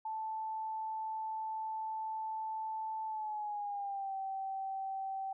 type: tone with pitch glide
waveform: sine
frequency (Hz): 878 to 773.2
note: A5 to G5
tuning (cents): -4 to -24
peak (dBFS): -36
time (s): 0.05-5.33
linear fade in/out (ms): 5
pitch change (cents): -220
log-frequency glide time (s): 3.06-4.15
effects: none